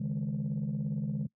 sine chord, C# suspended second, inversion none, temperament just, 138.59 / 155.92 / 207.9 Hz, C#3 / D#3 / G#3, 0 / +4 / +2 cents, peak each -33 dBFS, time 0-1.27 s, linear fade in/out 10 ms, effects noise-tail reverb RT60 0.1 s tail -22 dB re dry + tanh soft clip ceiling -26 dBFS

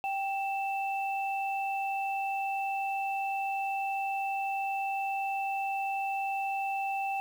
sine tone pair together, 784.9 / 2657 Hz, G5 / E7, +2 / +13 cents, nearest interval octave + major sixth, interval 2111 cents, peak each -30 / -37 dBFS, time 0.04-7.2 s, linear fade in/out 0 ms, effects 9-bit

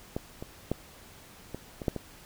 clicks, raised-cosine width 2 ms, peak -17 / -24 / -14 / -22 / -23 / -12 / -20 dBFS, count 7, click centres 0.165 / 0.425 / 0.716 / 1.546 / 1.818 / 1.882 / 1.963 s, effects pink hiss -52 dBFS RMS until 2.25 s

